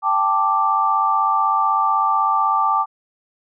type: chord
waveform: sine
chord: G suspended second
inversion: none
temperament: equal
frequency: 784 / 880 / 1174.7 Hz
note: G5 / A5 / D6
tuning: 0 / 0 / 0 cents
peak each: -22 / -20 / -17 dBFS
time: 0.02-2.86 s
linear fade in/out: 50 ms
effects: none